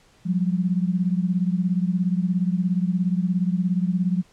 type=beating tone pair; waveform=sine; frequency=177.2 / 194.2 Hz; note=F3 / G3; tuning=+25 / -16 cents; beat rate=17 Hz; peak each=-21 / -24 dBFS; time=0.25-4.23 s; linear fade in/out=20 ms; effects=pink hiss -57 dBFS RMS until 4.32 s + low-pass 8000 Hz 12 dB/octave